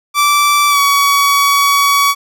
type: tone with pitch glide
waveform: sawtooth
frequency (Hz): 1164 to 1129.6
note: D6 to C#6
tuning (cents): -16 to +32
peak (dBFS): -5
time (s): 0.14-2.15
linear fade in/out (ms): 50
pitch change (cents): -52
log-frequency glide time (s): 0.69-0.79
effects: none